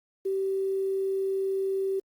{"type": "tone with quantisation", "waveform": "sine", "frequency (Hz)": 386.6, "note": "G4", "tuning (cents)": -24, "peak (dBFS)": -25, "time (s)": [0.25, 2], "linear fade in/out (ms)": 10, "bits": 9, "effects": ["Opus 48 kbps"]}